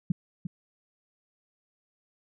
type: tone with echo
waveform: sine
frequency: 174.61 Hz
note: F3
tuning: in tune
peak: -20 dBFS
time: 0.1-0.12 s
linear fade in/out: 5 ms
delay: 350 ms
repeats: 1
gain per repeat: -9 dB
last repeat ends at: 0.47 s
effects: none